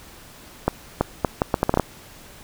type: accelerating click train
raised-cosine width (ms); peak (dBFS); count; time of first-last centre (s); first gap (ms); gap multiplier
1; -3; 10; 0.68-1.797; 330; 0.72
effects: pink hiss -45 dBFS RMS until 2.43 s